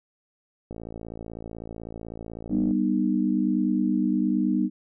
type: click train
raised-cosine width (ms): 2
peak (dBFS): -24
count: 113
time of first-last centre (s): 0.71-2.71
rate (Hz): 56
type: chord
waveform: sine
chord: G augmented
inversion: none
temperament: just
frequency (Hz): 196 / 245 / 306.2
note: G3 / B3 / D#4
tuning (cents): 0 / -14 / -28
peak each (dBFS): -25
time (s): 2.49-4.7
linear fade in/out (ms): 50
effects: none